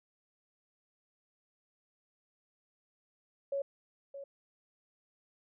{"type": "tone with echo", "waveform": "sine", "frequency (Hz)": 556, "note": "C#5", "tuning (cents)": 5, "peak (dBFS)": -31, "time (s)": [3.52, 3.62], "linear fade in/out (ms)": 5, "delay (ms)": 620, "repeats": 1, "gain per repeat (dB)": -11, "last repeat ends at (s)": 4.24, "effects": []}